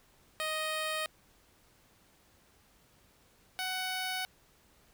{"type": "tone pair in turn", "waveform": "10% pulse", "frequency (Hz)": [624, 746.1], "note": ["D#5", "F#5"], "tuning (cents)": [5, 14], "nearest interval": "minor third", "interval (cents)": 309, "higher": "second", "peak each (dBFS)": [-24, -25], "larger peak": "first", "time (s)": [[0.4, 1.06], [3.59, 4.25]], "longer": "neither", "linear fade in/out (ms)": 0, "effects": ["pink hiss -65 dBFS RMS until 4.93 s"]}